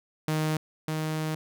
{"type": "tone pair in turn", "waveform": "sawtooth", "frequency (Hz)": [155.56, 156.37], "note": ["D#3", "D#3"], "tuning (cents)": [0, 9], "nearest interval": "unison", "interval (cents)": 9, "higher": "second", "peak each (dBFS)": [-21, -24], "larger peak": "first", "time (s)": [[0.28, 0.57], [0.88, 1.35]], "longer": "second", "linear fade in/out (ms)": 2, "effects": []}